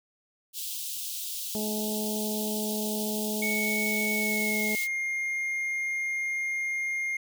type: high-pass noise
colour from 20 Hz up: white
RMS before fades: -35 dBFS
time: 0.53-4.88 s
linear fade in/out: 50 ms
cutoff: 2900 Hz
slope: 48 dB/octave
type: harmonic tone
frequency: 212.9 Hz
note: G#3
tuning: 43 cents sharp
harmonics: 1 / 2 / 3 / 4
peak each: -31 / -35 / -39 / -44 dBFS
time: 1.55-4.75 s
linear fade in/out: 0 ms
type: tone with pitch glide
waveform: triangle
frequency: 2217 to 2123 Hz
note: C#7 to C7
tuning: 0 to +25 cents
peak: -26 dBFS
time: 3.42-7.17 s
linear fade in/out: 5 ms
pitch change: -75 cents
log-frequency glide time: 4.13-4.94 s
effects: none